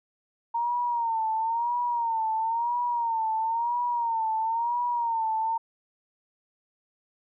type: tone with vibrato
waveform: sine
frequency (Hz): 924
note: A#5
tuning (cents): -16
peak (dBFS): -24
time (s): 0.54-5.58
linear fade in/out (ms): 10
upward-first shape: sine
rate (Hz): 0.99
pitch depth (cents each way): 83
effects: none